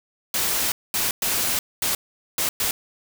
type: noise bursts at uneven times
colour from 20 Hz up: white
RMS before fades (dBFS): -23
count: 6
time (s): 0.34-0.72 / 0.94-1.11 / 1.22-1.59 / 1.82-1.95 / 2.38-2.49 / 2.6-2.71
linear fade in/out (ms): 2
effects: none